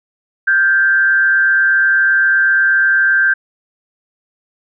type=tone with frequency modulation; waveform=sine; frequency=1568 Hz; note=G6; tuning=in tune; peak=-9 dBFS; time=0.47-3.34 s; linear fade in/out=10 ms; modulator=143 Hz; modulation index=0.48; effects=none